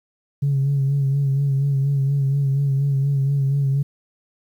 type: tone with vibrato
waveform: sine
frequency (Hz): 138.59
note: C#3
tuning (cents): 0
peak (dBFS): -15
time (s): 0.42-3.83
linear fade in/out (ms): 10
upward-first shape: sine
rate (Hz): 4.2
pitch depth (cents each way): 40
effects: tanh soft clip ceiling -13 dBFS + 9-bit